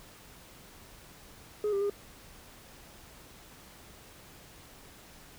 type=tone with pitch steps; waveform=sine; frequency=419.6 / 397 / 406.2 Hz; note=G#4 / G4 / G#4; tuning=+18 / +22 / -38 cents; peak=-24 dBFS; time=1.64-1.898 s; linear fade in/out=2 ms; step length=86 ms; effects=tanh soft clip ceiling -26 dBFS + pink hiss -53 dBFS RMS until 5.38 s